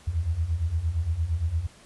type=beating tone pair; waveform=sine; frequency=76.8 / 85.5 Hz; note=D#2 / F2; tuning=-22 / -36 cents; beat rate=8.7 Hz; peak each=-29 / -25 dBFS; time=0.07-1.67 s; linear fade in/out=10 ms; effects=pink hiss -53 dBFS RMS until 1.85 s + resampled to 24000 Hz